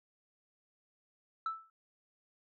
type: tone with exponential decay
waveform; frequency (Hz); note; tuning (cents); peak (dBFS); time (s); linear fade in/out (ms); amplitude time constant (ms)
sine; 1318.5; E6; 0; -28; 1.46-1.7; 2; 51
effects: tanh soft clip ceiling -30 dBFS